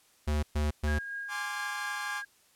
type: tone bursts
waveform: square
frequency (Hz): 74.8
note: D2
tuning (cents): +32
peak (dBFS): -27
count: 3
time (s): 0.27-0.99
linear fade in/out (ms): 10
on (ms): 160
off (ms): 120
type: tone with tremolo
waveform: sine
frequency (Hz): 1629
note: G#6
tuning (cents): -34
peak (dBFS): -34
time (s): 0.87-2.25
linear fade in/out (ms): 10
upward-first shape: sine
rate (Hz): 4.2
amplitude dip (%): 30
type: chord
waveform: sawtooth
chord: D half-diminished seventh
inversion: second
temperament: equal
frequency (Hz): 830.6 / 1046.5 / 1174.7 / 1396.9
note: Ab5 / C6 / D6 / F6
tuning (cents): 0 / 0 / 0 / 0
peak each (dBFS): -37 / -37 / -37 / -42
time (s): 1.28-2.23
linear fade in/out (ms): 50
effects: white hiss -64 dBFS RMS until 2.55 s + low-pass 12000 Hz 12 dB/octave